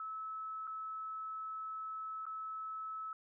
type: tone with dropouts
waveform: sine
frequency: 1300 Hz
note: E6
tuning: 24 cents flat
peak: -40 dBFS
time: 0-3.13 s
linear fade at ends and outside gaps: 2 ms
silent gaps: 0.671-0.675 / 2.255-2.265 s
effects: none